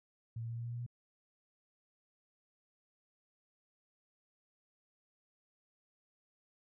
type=tone with pitch steps; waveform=sine; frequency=114.5 / 115.5 / 116.5 / 117.52 / 118.54 / 119.57 / 120.61 Hz; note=A#2 / A#2 / A#2 / A#2 / A#2 / A#2 / B2; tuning=-31 / -16 / -1 / +14 / +29 / +44 / -41 cents; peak=-38 dBFS; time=0.36-0.864 s; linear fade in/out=5 ms; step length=72 ms; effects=none